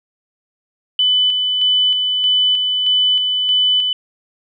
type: tone with tremolo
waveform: sine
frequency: 3000 Hz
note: F#7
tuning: 23 cents sharp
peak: -11 dBFS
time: 0.99-3.93 s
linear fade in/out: 2 ms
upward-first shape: square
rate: 1.6 Hz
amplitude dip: 35%
effects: none